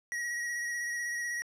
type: tone with vibrato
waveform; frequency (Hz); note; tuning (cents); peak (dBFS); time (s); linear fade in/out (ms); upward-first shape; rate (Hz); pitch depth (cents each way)
square; 1907; A#6; +39; -33; 0.12-1.42; 0; square; 16; 19
effects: low-pass 10000 Hz 12 dB/octave